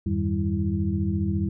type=tone cluster; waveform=sine; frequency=84.7 / 99.3 / 155.8 / 194.9 / 328.1 Hz; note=E2 / G2 / D#3 / G3 / E4; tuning=+48 / +23 / +3 / -10 / -8 cents; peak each=-27 / -29 / -34 / -26 / -32 dBFS; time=0.06-1.49 s; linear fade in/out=5 ms; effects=none